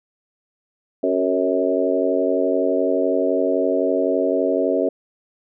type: harmonic tone with a mistuned harmonic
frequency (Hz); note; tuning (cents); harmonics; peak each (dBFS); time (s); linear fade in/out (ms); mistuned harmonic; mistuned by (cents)
91.8; F#2; -13; 3 / 4 / 5 / 6 / 7; -23 / -23 / -23 / -23 / -23; 1.03-4.89; 5; 4; +37
effects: none